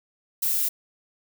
violet noise, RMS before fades -24 dBFS, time 0.42-0.69 s, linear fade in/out 10 ms, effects none

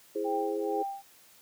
sine chord, E augmented, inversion none, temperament equal, 329.6 / 415.3 / 523.3 Hz, E4 / G#4 / B#4, 0 / 0 / 0 cents, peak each -35 / -31 / -36 dBFS, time 0.15-0.83 s, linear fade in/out 10 ms
sine tone with tremolo, 790 Hz, G5, 13 cents sharp, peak -29 dBFS, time 0.24-1.03 s, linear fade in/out 20 ms, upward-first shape triangle, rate 2.2 Hz, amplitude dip 100%
effects white hiss -58 dBFS RMS until 1.41 s + high-pass 100 Hz 12 dB/octave

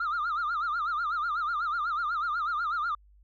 sine tone with vibrato, 1295 Hz, E6, 31 cents flat, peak -25 dBFS, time 0-2.95 s, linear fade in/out 5 ms, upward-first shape sine, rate 8.1 Hz, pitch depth 160 cents each way, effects tanh soft clip ceiling -25 dBFS + added 50 Hz sine -55 dBFS peak until 3.23 s

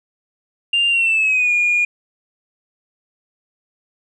sine tone with pitch glide, 2794 to 2432 Hz, F7 to D#7, 0 to -40 cents, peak -12 dBFS, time 0.73-1.85 s, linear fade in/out 5 ms, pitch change -240 cents, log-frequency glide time 0.89-1.52 s, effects tanh soft clip ceiling -10 dBFS

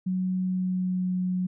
sine tone with pitch glide, 185 to 182.88 Hz, F#3 to F#3, 0 to -20 cents, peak -24 dBFS, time 0.06-1.47 s, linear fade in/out 10 ms, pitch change -20 cents, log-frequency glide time 0.42-1.13 s, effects none

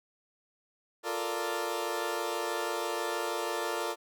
20% pulse chord, Bb major seventh, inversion second, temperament equal, 349.2 / 440 / 466.2 / 587.3 Hz, F4 / A4 / Bb4 / D5, 0 / 0 / 0 / 0 cents, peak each -32 dBFS, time 1.03-3.96 s, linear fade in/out 50 ms, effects none

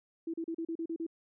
sine tone bursts, 329.6 Hz, E4, in tune, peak -33 dBFS, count 8, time 0.27-1.066 s, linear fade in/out 5 ms, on 68 ms, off 36 ms, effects none

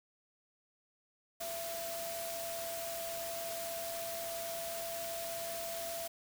sine tone in noise, 672 Hz, E5, 33 cents sharp, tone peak -40 dBFS, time 1.4-6.08 s, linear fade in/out 10 ms, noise white, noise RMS -43 dBFS, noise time 1.4-6.08 s, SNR 0 dB, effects none

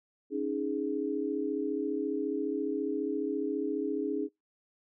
sine chord, C# suspended second, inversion none, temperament just, 277.2 / 311.8 / 415.8 Hz, C#4 / D#4 / G#4, 0 / +4 / +2 cents, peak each -34 / -34 / -33 dBFS, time 0.3-4.29 s, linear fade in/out 50 ms, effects noise-tail reverb RT60 0.2 s tail -26 dB re dry

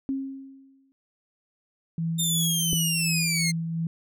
sine tone with exponential decay, 270 Hz, C#4, 45 cents flat, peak -23 dBFS, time 0.09-0.92 s, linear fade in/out 0 ms, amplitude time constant 180 ms
sine tone with tremolo, 164.81 Hz, E3, in tune, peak -24 dBFS, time 1.98-3.87 s, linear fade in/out 2 ms, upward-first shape sine, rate 2.8 Hz, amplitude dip 35%
15% pulse linear sweep, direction down, 3648 to 2093 Hz, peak -17 dBFS, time 2.18-3.52 s, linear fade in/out 20 ms
click, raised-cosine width 3 ms, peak -16 dBFS, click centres 2.731 s
effects none

